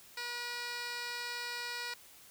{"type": "tone with band-pass filter", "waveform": "15% pulse", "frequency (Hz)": 482.2, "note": "B4", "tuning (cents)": -41, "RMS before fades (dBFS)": -40, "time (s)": [0.17, 1.94], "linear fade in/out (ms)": 5, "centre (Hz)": 3600, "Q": 1.3, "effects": ["white hiss -57 dBFS RMS until 2.3 s"]}